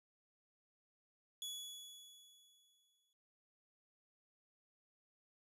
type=tone with exponential decay; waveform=sawtooth; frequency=3392 Hz; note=G#7; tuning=36 cents sharp; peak=-40 dBFS; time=1.42-3.13 s; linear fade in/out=1 ms; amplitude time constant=370 ms; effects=noise-tail reverb RT60 0.2 s tail -21 dB re dry + resampled to 32000 Hz